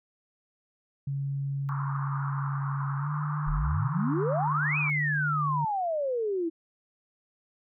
sine tone with pitch glide, 138.9 to 148.87 Hz, C#3 to D3, +4 to +24 cents, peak -28 dBFS, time 1.07-5.65 s, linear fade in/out 5 ms, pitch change +120 cents, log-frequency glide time 2.98-3.11 s
white band-pass noise, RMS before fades -38 dBFS, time 1.69-4.9 s, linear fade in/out 0 ms, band 980 to 1300 Hz, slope 48 dB/octave
sine exponential two-way sweep, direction up then down, 33.29 to 2578 to 319.3 Hz, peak -26 dBFS, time 3.46-6.5 s, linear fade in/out 20 ms, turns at 4.78 s
effects none

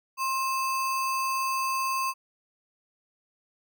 sine tone with sample-and-hold, 1059 Hz, C6, 21 cents sharp, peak -25 dBFS, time 0.17-2.14 s, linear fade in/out 50 ms, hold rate 3675 Hz, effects none

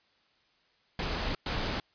pink noise bursts at uneven times, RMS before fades -32 dBFS, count 2, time 0.99-1.35 / 1.46-1.8 s, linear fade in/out 2 ms, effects white hiss -68 dBFS RMS until 1.94 s + resampled to 11025 Hz

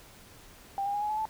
sine tone with pitch steps, 791 / 806.7 / 822.7 / 839 / 855.6 / 872.6 Hz, G5 / G5 / G#5 / G#5 / A5 / A5, +15 / +49 / -17 / +17 / -49 / -15 cents, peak -28 dBFS, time 0.78-1.254 s, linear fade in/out 0 ms, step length 79 ms, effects pink hiss -53 dBFS RMS until 1.29 s

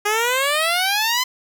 10% pulse exponential sweep, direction up, 408.7 to 1032 Hz, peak -9 dBFS, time 0.05-1.24 s, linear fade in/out 10 ms, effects none

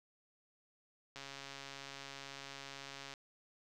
click train, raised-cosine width 0.2 ms, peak -30 dBFS, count 274, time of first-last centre 1.16-3.138 s, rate 138 Hz, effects none

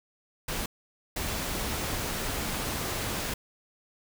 pink noise bursts at uneven times, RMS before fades -32 dBFS, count 2, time 0.48-0.66 / 1.16-3.34 s, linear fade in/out 5 ms, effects none

